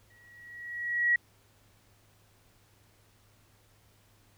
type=tone with exponential growth; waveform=sine; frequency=1916 Hz; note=A#6; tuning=47 cents sharp; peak=-20 dBFS; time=0.1-1.16 s; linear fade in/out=5 ms; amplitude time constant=230 ms; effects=added 103 Hz sine -65 dBFS peak until 4.37 s + pink hiss -65 dBFS RMS until 4.37 s